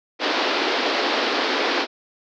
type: band-pass noise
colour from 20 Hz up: pink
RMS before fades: -22 dBFS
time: 0.19-1.87 s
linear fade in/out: 50 ms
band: 270 to 5000 Hz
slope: 48 dB/octave
effects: none